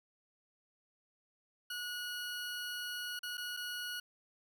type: tone with dropouts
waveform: 20% pulse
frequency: 1456 Hz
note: F#6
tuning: 28 cents flat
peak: -34 dBFS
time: 1.7-4 s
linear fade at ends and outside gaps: 5 ms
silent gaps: 3.192-3.231 / 3.372-3.378 / 3.567-3.571 s
effects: none